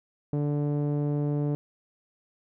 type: tone with low-pass filter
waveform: sawtooth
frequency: 146.2 Hz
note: D3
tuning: 7 cents flat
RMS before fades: -27 dBFS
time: 0.33-1.55 s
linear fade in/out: 0 ms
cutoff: 460 Hz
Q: 1.1
effects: none